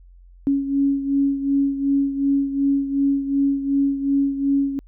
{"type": "beating tone pair", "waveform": "sine", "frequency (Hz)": [277.2, 279.9], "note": ["C#4", "C#4"], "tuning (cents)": [0, 17], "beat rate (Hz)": 2.7, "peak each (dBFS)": [-18, -24], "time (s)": [0.47, 4.79], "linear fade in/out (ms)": 0, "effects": ["added 44 Hz sine -44 dBFS peak until 4.87 s"]}